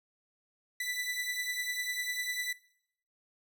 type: beating tone pair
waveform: sawtooth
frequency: 1975.5 / 1985.5 Hz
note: B6 / B6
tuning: 0 / +9 cents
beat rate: 10 Hz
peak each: -35 / -31 dBFS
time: 0.8-2.53 s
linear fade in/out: 5 ms
effects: noise-tail reverb RT60 0.7 s tail -21 dB re dry